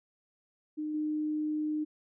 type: tone with level steps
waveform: sine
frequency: 304.9 Hz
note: D#4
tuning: 35 cents flat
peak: -32 / -29 dBFS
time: 0.77-1.85 s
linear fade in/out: 20 ms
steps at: 0.94 s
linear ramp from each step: 5 ms
effects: none